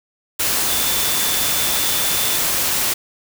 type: tone in noise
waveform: sine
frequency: 3520 Hz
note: A7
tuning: in tune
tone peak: -27 dBFS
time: 0.68-2.38 s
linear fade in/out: 10 ms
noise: white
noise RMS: -19 dBFS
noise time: 0.39-2.94 s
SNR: -11 dB
effects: none